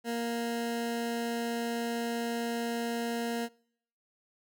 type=tone; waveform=20% pulse; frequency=233.9 Hz; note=A#3; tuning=6 cents sharp; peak=-26 dBFS; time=0.04-3.49 s; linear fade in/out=50 ms; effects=noise-tail reverb RT60 0.7 s tail -26 dB re dry